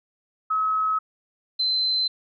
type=tone pair in turn; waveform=sine; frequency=1283 / 4073 Hz; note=E6 / C8; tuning=-47 / -47 cents; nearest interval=octave + minor sixth; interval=2000 cents; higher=second; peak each=-20 / -20 dBFS; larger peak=neither; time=0.5-0.99 / 1.59-2.08 s; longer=neither; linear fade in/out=10 ms; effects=none